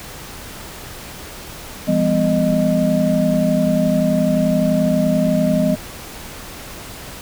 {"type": "tone cluster", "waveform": "sine", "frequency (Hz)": [170.9, 202.5, 251.3, 617], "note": ["F3", "G#3", "B3", "D#5"], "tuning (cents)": [-37, -43, 30, -15], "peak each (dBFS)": -19, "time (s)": [1.87, 5.76], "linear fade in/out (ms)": 20, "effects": ["pink hiss -34 dBFS RMS until 7.21 s"]}